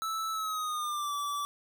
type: tone with pitch glide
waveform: square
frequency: 1313 to 1156.3 Hz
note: E6 to D6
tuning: -7 to -27 cents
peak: -32 dBFS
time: 0.02-1.45 s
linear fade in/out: 0 ms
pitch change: -220 cents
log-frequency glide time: 0.32-1.14 s
effects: none